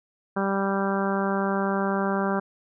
harmonic tone, 196 Hz, G3, in tune, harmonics 1 / 2 / 3 / 4 / 5 / 6 / 7 / 8, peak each -26 / -29 / -31 / -32 / -33 / -34 / -34 / -35 dBFS, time 0.36-2.4 s, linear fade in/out 10 ms, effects none

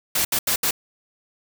white noise bursts at uneven times, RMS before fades -21 dBFS, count 4, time 0.15-0.25 / 0.32-0.39 / 0.47-0.56 / 0.63-0.71 s, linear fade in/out 5 ms, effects none

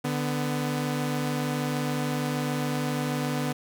sawtooth tone pair together, 147.9 / 249.2 Hz, D3 / B3, +13 / +16 cents, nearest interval major sixth, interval 903 cents, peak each -25 dBFS, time 0.04-3.53 s, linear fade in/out 10 ms, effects none

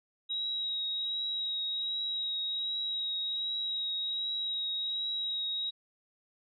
sine tone with vibrato, 3822 Hz, A#7, 43 cents sharp, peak -31 dBFS, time 0.29-5.71 s, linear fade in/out 20 ms, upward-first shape triangle, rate 1.3 Hz, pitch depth 20 cents each way, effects none

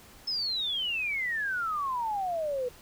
sine exponential sweep, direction down, 5274 to 482.8 Hz, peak -28 dBFS, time 0.27-2.69 s, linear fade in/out 10 ms, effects pink hiss -53 dBFS RMS until 2.81 s

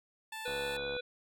15% pulse tone, 880 Hz, A5, in tune, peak -34 dBFS, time 0.32-0.77 s, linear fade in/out 5 ms
harmonic tone, 493.2 Hz, B4, 2 cents flat, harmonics 1 / 3 / 5 / 7 / 8, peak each -37 / -42 / -44 / -45 / -46 dBFS, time 0.45-1.01 s, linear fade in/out 10 ms
click train, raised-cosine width 1 ms, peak -31 dBFS, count 35, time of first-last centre 0.48-0.966 s, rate 70 Hz
effects none

